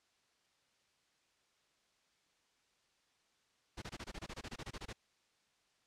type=noise bursts; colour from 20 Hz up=pink; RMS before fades=-45 dBFS; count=16; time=3.77-4.931 s; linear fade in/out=10 ms; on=51 ms; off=23 ms; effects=white hiss -75 dBFS RMS until 5.86 s + low-pass 6000 Hz 12 dB/octave